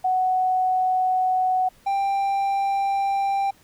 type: tone pair in turn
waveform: sine / triangle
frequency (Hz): 743 / 789.5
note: F#5 / G5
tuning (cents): +7 / +12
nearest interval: minor second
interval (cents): 105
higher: second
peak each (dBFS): -18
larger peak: neither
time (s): 0.04-1.69 / 1.86-3.51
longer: neither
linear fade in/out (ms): 10
effects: pink hiss -56 dBFS RMS until 3.63 s